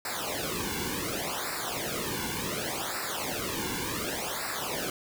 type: noise with flanger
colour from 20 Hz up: pink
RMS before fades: -33 dBFS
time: 0.05-4.9 s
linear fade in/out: 2 ms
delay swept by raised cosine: 0.31 to 1.61 ms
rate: 0.68 Hz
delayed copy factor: -1
effects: none